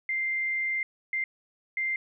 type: tone bursts at uneven times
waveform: sine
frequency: 2093 Hz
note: C7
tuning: in tune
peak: -26 dBFS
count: 3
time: 0.09-0.83 / 1.13-1.24 / 1.77-1.96 s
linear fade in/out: 2 ms
effects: none